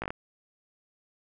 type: slowing click train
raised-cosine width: 0.5 ms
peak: -18 dBFS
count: 5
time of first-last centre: 0.02-0.105 s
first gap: 17 ms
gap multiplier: 1.15
effects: none